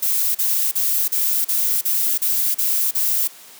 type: noise bursts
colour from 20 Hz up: violet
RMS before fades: -19 dBFS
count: 9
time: 0.02-3.278 s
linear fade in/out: 10 ms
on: 330 ms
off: 36 ms
effects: white hiss -43 dBFS RMS until 3.59 s + high-pass 200 Hz 12 dB/octave